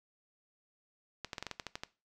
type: clicks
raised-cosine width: 0.2 ms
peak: -21 dBFS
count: 10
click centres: 1.247 / 1.332 / 1.382 / 1.426 / 1.467 / 1.513 / 1.598 / 1.667 / 1.755 / 1.835 s
effects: noise-tail reverb RT60 0.3 s tail -19 dB re dry